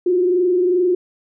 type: tone with frequency modulation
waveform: sine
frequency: 360 Hz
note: F#4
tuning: 47 cents flat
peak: -13 dBFS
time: 0.06-0.95 s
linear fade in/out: 5 ms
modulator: 22.6 Hz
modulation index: 0.57
effects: none